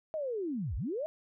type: linear two-way sweep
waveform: sine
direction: down then up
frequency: 648 to 46.23 to 648 Hz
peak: -32 dBFS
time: 0.14-1.06 s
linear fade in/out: 0 ms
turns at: 0.76 s
effects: none